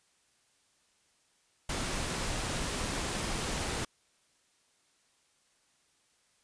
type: noise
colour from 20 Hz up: pink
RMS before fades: -34 dBFS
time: 1.69-3.85 s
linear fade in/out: 5 ms
effects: white hiss -70 dBFS RMS until 6.43 s + resampled to 22050 Hz